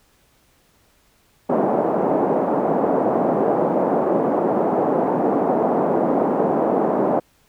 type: band-pass noise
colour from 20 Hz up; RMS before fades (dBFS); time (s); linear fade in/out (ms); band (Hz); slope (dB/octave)
white; -19; 1.49-7.2; 10; 190 to 760; 24
effects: pink hiss -59 dBFS RMS until 7.48 s